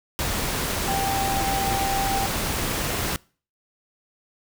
sine tone in noise, 784 Hz, G5, in tune, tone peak -24 dBFS, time 0.88-2.26 s, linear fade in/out 0 ms, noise pink, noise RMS -26 dBFS, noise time 0.19-3.16 s, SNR -1 dB, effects noise-tail reverb RT60 0.4 s tail -24 dB re dry

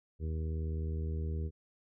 harmonic tone, 79.3 Hz, D#2, 33 cents sharp, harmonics 1 / 2 / 3 / 4 / 5 / 6, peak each -33 / -42 / -49 / -51 / -47 / -52 dBFS, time 0.19-1.51 s, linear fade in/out 50 ms, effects none

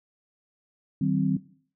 sine chord, C minor, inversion first, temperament equal with one note detuned, 155.56 / 191.08 / 261.6 Hz, Eb3 / G3 / C4, 0 / -44 / 0 cents, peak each -26 dBFS, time 1.01-1.37 s, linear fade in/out 5 ms, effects noise-tail reverb RT60 0.5 s tail -17 dB re dry

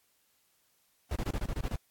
brown noise bursts, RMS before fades -32 dBFS, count 9, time 1.11-1.758 s, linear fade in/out 2 ms, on 48 ms, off 27 ms, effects white hiss -71 dBFS RMS until 1.9 s + AAC 64 kbps

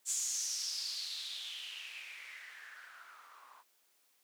violet noise with low-pass filter sweep, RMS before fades -42 dBFS, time 0.05-3.64 s, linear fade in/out 50 ms, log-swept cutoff 7500 to 990 Hz, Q 5.5, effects white hiss -72 dBFS RMS until 4.23 s + high-pass 300 Hz 12 dB/octave

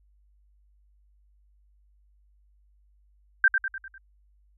sine tone with echo, 1568 Hz, G6, in tune, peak -14 dBFS, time 3.44-3.48 s, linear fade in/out 2 ms, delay 100 ms, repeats 5, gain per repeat -6 dB, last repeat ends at 3.98 s, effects added 50 Hz sine -59 dBFS peak until 4.57 s

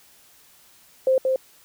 sine tone with echo, 523.3 Hz, C5, in tune, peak -15 dBFS, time 1.07-1.18 s, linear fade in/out 2 ms, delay 180 ms, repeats 1, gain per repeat -3 dB, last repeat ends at 1.36 s, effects white hiss -54 dBFS RMS until 1.64 s

